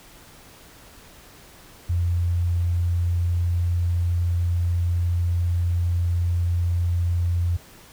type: tone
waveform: sine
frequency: 86.9 Hz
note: F2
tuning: 8 cents flat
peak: -19 dBFS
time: 1.89-7.57 s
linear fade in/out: 10 ms
effects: pink hiss -48 dBFS RMS until 7.92 s